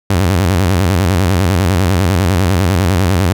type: tone with vibrato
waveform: sawtooth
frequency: 91.4 Hz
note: F#2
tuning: 21 cents flat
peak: -6 dBFS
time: 0.1-3.33 s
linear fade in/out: 5 ms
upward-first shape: square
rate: 10 Hz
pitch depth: 140 cents each way
effects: none